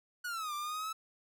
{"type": "exponential two-way sweep", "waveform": "45% pulse", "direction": "down then up", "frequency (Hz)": [1480, 1174.7, 1311], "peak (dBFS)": -36, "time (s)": [0.24, 0.93], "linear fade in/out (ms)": 10, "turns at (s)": 0.54, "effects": []}